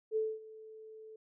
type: tone with ADSR envelope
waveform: sine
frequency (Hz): 437.7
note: A4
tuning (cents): -9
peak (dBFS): -28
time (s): 0.11-1.16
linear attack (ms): 52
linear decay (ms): 230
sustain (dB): -20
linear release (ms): 4
effects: none